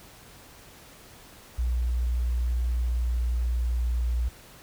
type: tone with pitch glide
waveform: sine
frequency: 60.4 to 59.91 Hz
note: B1 to A#1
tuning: -38 to +48 cents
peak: -23 dBFS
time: 1.58-4.29 s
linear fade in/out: 10 ms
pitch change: -14 cents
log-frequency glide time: 2.62-3.02 s
effects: pink hiss -50 dBFS RMS until 4.62 s